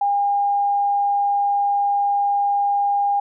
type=tone; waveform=sine; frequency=808 Hz; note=G#5; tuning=48 cents flat; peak=-16 dBFS; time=0.01-3.2 s; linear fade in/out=5 ms; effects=none